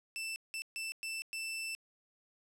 sawtooth tone bursts at uneven times, 2660 Hz, E7, 15 cents sharp, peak -34 dBFS, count 5, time 0.16-0.36 / 0.54-0.62 / 0.76-0.92 / 1.03-1.22 / 1.33-1.75 s, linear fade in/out 0 ms, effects low-pass 12000 Hz 12 dB/octave

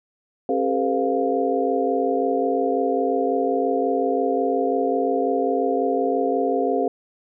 sine tone cluster, 270.1 / 395.8 / 441.4 / 505 / 701 Hz, C#4 / G4 / A4 / B4 / F5, -45 / +17 / +5 / +39 / +6 cents, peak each -25 dBFS, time 0.49-6.88 s, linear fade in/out 2 ms, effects none

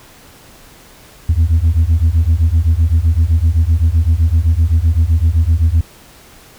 sine beating tone pair, 77.78 / 85.58 Hz, D#2 / F2, 0 / -35 cents, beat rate 7.8 Hz, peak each -10 dBFS, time 1.29-5.81 s, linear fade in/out 5 ms, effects tanh soft clip ceiling -6 dBFS + pink hiss -42 dBFS RMS until 6.58 s

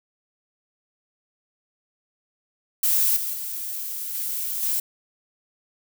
violet noise with level steps, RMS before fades -20 / -28 / -31 / -28 / -24 dBFS, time 2.83-4.8 s, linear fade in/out 5 ms, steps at 3.16 / 3.33 / 4.14 / 4.62 s, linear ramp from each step 10 ms, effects none

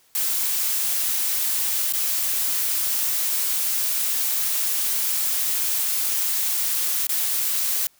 blue noise with dropouts, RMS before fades -23 dBFS, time 0.15-7.87 s, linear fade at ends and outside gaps 1 ms, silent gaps 1.924-1.936 / 7.069-7.092 s, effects white hiss -59 dBFS RMS until 7.99 s

